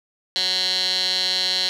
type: tone with band-pass filter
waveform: 15% pulse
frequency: 185 Hz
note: F#3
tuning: in tune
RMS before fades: -22 dBFS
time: 0.36-1.69 s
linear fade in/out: 0 ms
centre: 4000 Hz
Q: 7.6
effects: none